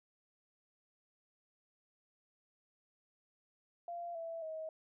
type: tone with pitch steps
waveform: sine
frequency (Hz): 690 / 661.9 / 634.9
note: F5 / E5 / D#5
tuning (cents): -21 / +7 / +35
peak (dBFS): -40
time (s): 3.88-4.69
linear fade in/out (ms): 2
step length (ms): 270
effects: none